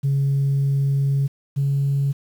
sine tone pair in turn, 138.59 / 139.47 Hz, C#3 / C#3, 0 / +11 cents, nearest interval unison, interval 11 cents, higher second, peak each -15 / -16 dBFS, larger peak first, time 0.03-1.28 / 1.56-2.13 s, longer first, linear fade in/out 20 ms, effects tanh soft clip ceiling -14 dBFS + 8-bit

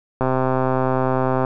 click train, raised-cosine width 1 ms, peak -6 dBFS, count 162, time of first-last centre 0.21-1.448 s, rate 130 Hz, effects none

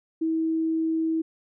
sine tone, 322.7 Hz, E4, 37 cents flat, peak -22 dBFS, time 0.21-1.22 s, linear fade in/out 10 ms, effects none

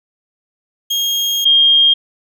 35% pulse / sine tone pair in turn, 3249 / 3223 Hz, G#7 / G7, -39 / +47 cents, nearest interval unison, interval 14 cents, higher first, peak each -13 / -7 dBFS, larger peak second, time 0.9-1.45 / 1.45-1.94 s, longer first, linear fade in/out 10 ms, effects none

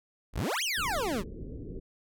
25% pulse exponential two-way sweep, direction up then down, 30.1 to 3322 to 163.5 Hz, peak -25 dBFS, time 0.33-1.24 s, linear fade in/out 50 ms, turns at 0.63 s
pink low-pass noise, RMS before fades -40 dBFS, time 0.77-1.8 s, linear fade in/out 10 ms, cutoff 470 Hz, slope 48 dB/octave
effects none

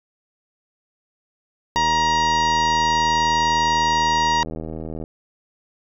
harmonic tone, 944 Hz, A#5, 22 cents sharp, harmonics 1 / 2 / 3 / 4 / 5 / 6 / 7, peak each -17 / -25 / -30 / -30 / -31 / -34 / -37 dBFS, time 1.76-4.43 s, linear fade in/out 0 ms
click train, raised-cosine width 2 ms, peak -18 dBFS, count 262, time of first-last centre 1.76-5.039 s, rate 79.6 Hz
effects none

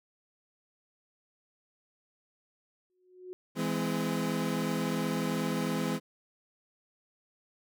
sine tone with exponential growth, 365.8 Hz, F#4, 20 cents flat, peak -37 dBFS, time 2.9-3.33 s, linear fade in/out 0 ms, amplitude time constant 92 ms
30% pulse chord, E augmented, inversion none, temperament equal with one note detuned, 164.81 / 207.7 / 255.8 Hz, E3 / G#3 / B#3, 0 / 0 / -39 cents, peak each -31 dBFS, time 3.55-6 s, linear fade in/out 50 ms
effects none

